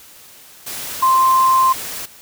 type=tone in noise; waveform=sine; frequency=1046.5 Hz; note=C6; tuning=in tune; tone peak=-10 dBFS; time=1.02-1.73 s; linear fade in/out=10 ms; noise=white; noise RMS=-28 dBFS; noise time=0.66-2.06 s; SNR=+15 dB; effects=white hiss -43 dBFS RMS until 2.21 s